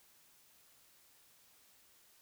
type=silence; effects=white hiss -66 dBFS RMS until 2.21 s